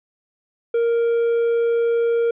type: tone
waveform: triangle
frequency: 466.2 Hz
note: A#4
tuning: in tune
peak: -14 dBFS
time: 0.74-2.31 s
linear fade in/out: 5 ms
effects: resampled to 8000 Hz